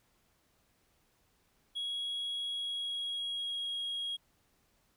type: tone with pitch glide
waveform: triangle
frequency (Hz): 3322 to 3286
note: G#7 to G#7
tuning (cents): 0 to -19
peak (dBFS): -32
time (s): 1.75-4.17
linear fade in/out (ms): 20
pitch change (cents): -19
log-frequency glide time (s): 2.46-3.81
effects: tanh soft clip ceiling -29 dBFS + pink hiss -72 dBFS RMS until 4.96 s